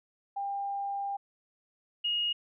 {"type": "tone pair in turn", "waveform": "sine", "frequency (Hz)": [798, 2870], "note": ["G5", "F7"], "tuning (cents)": [31, 47], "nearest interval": "octave + minor seventh", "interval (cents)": 2216, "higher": "second", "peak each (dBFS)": [-31, -27], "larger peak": "second", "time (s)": [[0.36, 1.17], [2.04, 2.33]], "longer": "first", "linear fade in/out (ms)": 10, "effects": []}